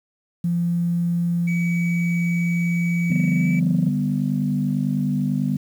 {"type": "tone", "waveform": "sine", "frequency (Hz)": 172, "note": "F3", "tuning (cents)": -26, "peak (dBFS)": -18, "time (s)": [0.44, 3.89], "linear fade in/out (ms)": 5}
{"type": "tone with pitch glide", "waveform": "triangle", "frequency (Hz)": [2271, 2300], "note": ["C#7", "D7"], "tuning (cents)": [41, -37], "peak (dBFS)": -27, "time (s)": [1.47, 3.6], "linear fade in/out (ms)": 10, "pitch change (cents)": 22, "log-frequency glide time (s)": [3.36, 3.49]}
{"type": "chord", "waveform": "sine", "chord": "G major", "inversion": "second", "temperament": "equal", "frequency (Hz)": [146.83, 196, 246.9], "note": ["D3", "G3", "B3"], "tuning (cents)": [0, 0, 0], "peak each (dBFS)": -23, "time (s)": [3.1, 5.57], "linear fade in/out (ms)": 5}
{"effects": ["tanh soft clip ceiling -9 dBFS", "8-bit"]}